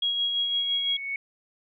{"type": "tone with tremolo", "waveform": "sine", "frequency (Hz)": 3300, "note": "G#7", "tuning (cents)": -12, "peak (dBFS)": -22, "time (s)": [0.02, 0.97], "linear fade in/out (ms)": 5, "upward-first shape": "sine", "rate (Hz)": 5.9, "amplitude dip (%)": 35}
{"type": "tone with exponential growth", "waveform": "sine", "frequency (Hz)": 2217, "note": "C#7", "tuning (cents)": 0, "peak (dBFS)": -26, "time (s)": [0.28, 1.16], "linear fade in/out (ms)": 2, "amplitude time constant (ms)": 190}
{"effects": []}